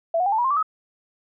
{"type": "tone with pitch steps", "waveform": "sine", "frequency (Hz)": [666, 730.5, 801.2, 878.8, 963.9, 1057.2, 1159.6, 1271.8], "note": ["E5", "F#5", "G5", "A5", "B5", "C6", "D6", "D#6"], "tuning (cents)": [18, -22, 38, -2, -42, 18, -22, 38], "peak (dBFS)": -18, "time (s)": [0.14, 0.628], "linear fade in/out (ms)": 5, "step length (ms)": 61, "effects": []}